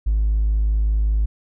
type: tone with hard clipping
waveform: sine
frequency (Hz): 52.6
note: G#1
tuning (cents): +23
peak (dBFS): -16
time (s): 0.06-1.26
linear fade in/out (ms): 10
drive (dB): 1
effects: none